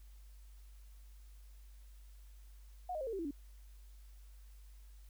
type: tone with pitch steps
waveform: sine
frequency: 725 / 620.3 / 530.7 / 454.1 / 388.5 / 332.4 / 284.4 Hz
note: F#5 / D#5 / C5 / A#4 / G4 / E4 / C#4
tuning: -35 / -5 / +24 / -45 / -16 / +15 / +45 cents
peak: -37 dBFS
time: 2.89-3.31 s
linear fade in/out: 5 ms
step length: 60 ms
effects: added 50 Hz sine -53 dBFS peak until 5.09 s + white hiss -70 dBFS RMS until 5.09 s